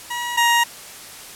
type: tone pair in turn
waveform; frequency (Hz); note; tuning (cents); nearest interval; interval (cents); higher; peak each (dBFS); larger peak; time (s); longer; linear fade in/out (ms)
20% pulse; 960 / 943; B5 / A#5; -49 / +20; unison; 31; first; -19 / -9; second; 0.1-0.37 / 0.37-0.64; neither; 10
effects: white hiss -38 dBFS RMS until 1.35 s + low-pass 12000 Hz 12 dB/octave